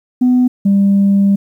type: tone pair in turn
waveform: sine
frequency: 250 / 198.43 Hz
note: B3 / G3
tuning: +21 / +21 cents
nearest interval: major third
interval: 400 cents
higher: first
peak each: -6 dBFS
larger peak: neither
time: 0.21-0.48 / 0.65-1.36 s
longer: second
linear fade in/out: 10 ms
effects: tanh soft clip ceiling -5 dBFS + 8-bit